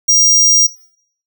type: tone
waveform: square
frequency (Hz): 5700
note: F8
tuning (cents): +34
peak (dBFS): -8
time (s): 0.08-0.67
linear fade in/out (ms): 10
effects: noise-tail reverb RT60 0.6 s tail -19 dB re dry